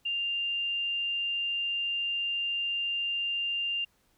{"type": "tone", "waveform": "sine", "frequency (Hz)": 2794, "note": "F7", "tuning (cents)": 0, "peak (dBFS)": -28, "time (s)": [0.05, 3.85], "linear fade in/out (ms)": 10, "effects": ["pink hiss -69 dBFS RMS until 4.17 s"]}